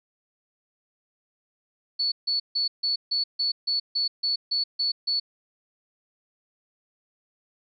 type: tone bursts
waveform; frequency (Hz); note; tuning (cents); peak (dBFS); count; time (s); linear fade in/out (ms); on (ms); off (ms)
sine; 4435; C#8; 0; -22; 12; 1.99-5.2; 10; 130; 150
effects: none